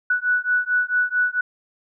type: beating tone pair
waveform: sine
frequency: 1476 / 1480.5 Hz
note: F#6 / F#6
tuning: -5 / +1 cents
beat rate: 4.5 Hz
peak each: -21 dBFS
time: 0.1-1.41 s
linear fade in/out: 5 ms
effects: none